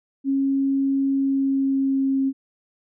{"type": "tone with pitch glide", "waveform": "sine", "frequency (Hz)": [272.8, 269.4], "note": ["C#4", "C#4"], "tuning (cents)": [-28, -49], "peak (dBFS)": -18, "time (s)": [0.24, 2.33], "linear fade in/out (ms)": 50, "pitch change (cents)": -21, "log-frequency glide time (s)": [1.12, 2.18], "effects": []}